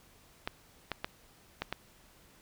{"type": "clicks", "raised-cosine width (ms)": 0.3, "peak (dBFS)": -17, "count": 5, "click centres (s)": [0.475, 0.917, 1.045, 1.62, 1.726], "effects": ["pink hiss -61 dBFS RMS until 2.41 s"]}